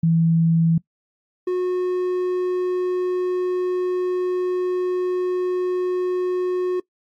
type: tone pair in turn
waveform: sine / triangle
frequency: 164.81 / 363.7 Hz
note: E3 / F#4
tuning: 0 / -30 cents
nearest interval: octave + major second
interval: 1370 cents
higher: second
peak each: -14 / -17 dBFS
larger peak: first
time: 0.03-0.78 / 1.47-6.8 s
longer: second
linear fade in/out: 5 ms
effects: noise-tail reverb RT60 0.1 s tail -21 dB re dry + AAC 64 kbps